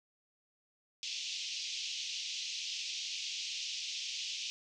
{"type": "band-pass noise", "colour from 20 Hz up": "pink", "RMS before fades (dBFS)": -40, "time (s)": [1.03, 4.5], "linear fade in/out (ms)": 0, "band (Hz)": [2600, 6400], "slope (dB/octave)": 48, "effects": []}